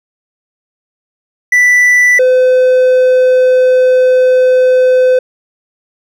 triangle tone pair in turn, 1975.5 / 509.5 Hz, B6 / C5, 0 / -46 cents, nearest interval octave + major seventh, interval 2346 cents, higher first, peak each -3 dBFS, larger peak neither, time 1.52-2.19 / 2.19-5.19 s, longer second, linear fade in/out 5 ms, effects none

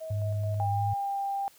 sine tone with tremolo, 639 Hz, D#5, 46 cents sharp, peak -35 dBFS, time 0-0.66 s, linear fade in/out 20 ms, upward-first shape square, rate 4.6 Hz, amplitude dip 45%
sine tone with vibrato, 102.9 Hz, G#2, 16 cents flat, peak -27 dBFS, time 0.1-0.94 s, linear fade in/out 10 ms, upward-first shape sine, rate 13 Hz, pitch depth 13 cents each way
sine tone with pitch glide, 800 to 793.1 Hz, G5 to G5, +35 to +20 cents, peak -28 dBFS, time 0.6-1.48 s, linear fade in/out 0 ms, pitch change -15 cents, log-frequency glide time 0.95-1.18 s
effects white hiss -58 dBFS RMS until 1.58 s

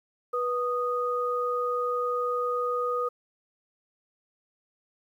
sine tone pair together, 489.4 / 1239 Hz, B4 / D#6, -16 / -8 cents, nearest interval octave + major third, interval 1608 cents, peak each -28 dBFS, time 0.33-3.09 s, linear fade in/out 10 ms, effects 10-bit

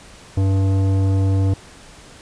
sine tone with tanh clipping, 96.6 Hz, G2, 25 cents flat, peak -16 dBFS, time 0.37-1.54 s, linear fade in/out 5 ms, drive 14 dB, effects pink hiss -43 dBFS RMS until 2.21 s + resampled to 22050 Hz

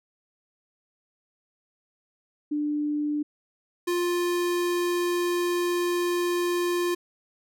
sine / square tone pair in turn, 296.6 / 350.9 Hz, D4 / F4, +17 / +8 cents, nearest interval minor third, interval 291 cents, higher second, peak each -24 dBFS, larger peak neither, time 2.51-3.23 / 3.87-6.95 s, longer second, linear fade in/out 10 ms, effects none

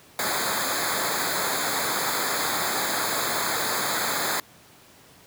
pink noise with comb filter, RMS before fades -26 dBFS, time 0.19-4.4 s, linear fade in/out 2 ms, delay 0.35 ms, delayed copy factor -1, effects pink hiss -52 dBFS RMS until 5.26 s + high-pass 100 Hz 12 dB/octave

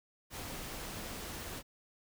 pink noise, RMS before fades -43 dBFS, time 0.3-1.63 s, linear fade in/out 50 ms, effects none

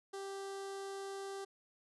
sawtooth tone with notch filter, 392 Hz, G4, in tune, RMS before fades -44 dBFS, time 0.13-1.45 s, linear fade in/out 10 ms, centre 2400 Hz, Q 1.6, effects resampled to 24000 Hz

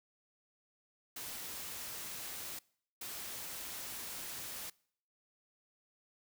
white noise bursts at uneven times, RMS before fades -44 dBFS, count 2, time 1.16-2.59 / 3.01-4.7 s, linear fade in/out 5 ms, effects noise-tail reverb RT60 0.6 s tail -24 dB re dry

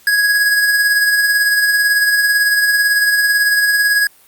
square tone with tremolo, 1661.2 Hz, G#6, in tune, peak -10 dBFS, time 0.07-4.07 s, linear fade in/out 2 ms, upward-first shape sine, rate 18 Hz, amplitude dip 35%, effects white hiss -48 dBFS RMS until 4.27 s + Opus 48 kbps

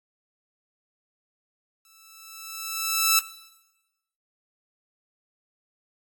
5% pulse tone with exponential growth, 1318.5 Hz, E6, in tune, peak -4 dBFS, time 1.85-3.19 s, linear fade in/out 1 ms, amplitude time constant 290 ms, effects noise-tail reverb RT60 1.0 s tail -17 dB re dry + AAC 64 kbps

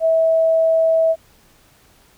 sine tone, 650 Hz, E5, 24 cents flat, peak -12 dBFS, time 0-1.16 s, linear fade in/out 50 ms, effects pink hiss -53 dBFS RMS until 2.17 s

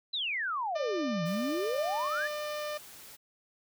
sine exponential two-way sweep, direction down then up, 4085 to 159.2 to 1836 Hz, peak -30 dBFS, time 0.13-2.28 s, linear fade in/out 10 ms, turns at 1.24 s
harmonic tone, 599 Hz, D5, 34 cents sharp, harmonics 1 / 2 / 3 / 4 / 5 / 6 / 7 / 8 / 9 / 10, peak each -35 / -41 / -45 / -47 / -49 / -51 / -52 / -53 / -54 / -55 dBFS, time 0.75-2.78 s, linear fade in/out 10 ms
white noise, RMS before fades -50 dBFS, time 1.25-3.17 s, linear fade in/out 20 ms
effects none

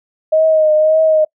sine tone with vibrato, 625 Hz, D#5, 8 cents sharp, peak -8 dBFS, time 0.32-1.25 s, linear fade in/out 10 ms, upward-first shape triangle, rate 1.8 Hz, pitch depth 39 cents each way, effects noise-tail reverb RT60 0.1 s tail -26 dB re dry

